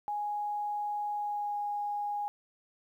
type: tone with pitch glide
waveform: sine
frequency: 830 to 824.3 Hz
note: G#5 to G#5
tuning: -1 to -13 cents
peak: -31 dBFS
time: 0.08-2.28 s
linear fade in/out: 0 ms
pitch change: -12 cents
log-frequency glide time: 1.14-1.56 s
effects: 11-bit